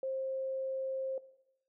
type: tone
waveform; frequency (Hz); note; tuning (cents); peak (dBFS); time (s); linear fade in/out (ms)
sine; 530; C5; +22; -33; 0.03-1.18; 2
effects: noise-tail reverb RT60 0.8 s tail -17 dB re dry